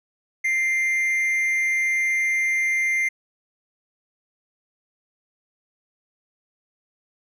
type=tone with amplitude modulation; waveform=triangle; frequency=2093 Hz; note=C7; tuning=in tune; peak=-16 dBFS; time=0.44-3.09 s; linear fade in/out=10 ms; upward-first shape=sine; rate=285 Hz; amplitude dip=35%; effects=none